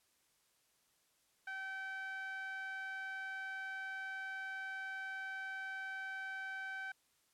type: tone with band-pass filter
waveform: sawtooth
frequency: 770 Hz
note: G5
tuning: 31 cents flat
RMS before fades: -44 dBFS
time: 1.47-6.92 s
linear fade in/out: 5 ms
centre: 1600 Hz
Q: 3.4
effects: white hiss -75 dBFS RMS until 7.33 s + low-pass 12000 Hz 12 dB/octave